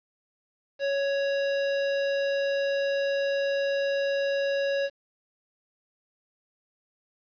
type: tone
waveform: square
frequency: 556 Hz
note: C#5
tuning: 5 cents sharp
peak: -25 dBFS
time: 0.79-4.9 s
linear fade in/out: 50 ms
effects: resampled to 11025 Hz + 9-bit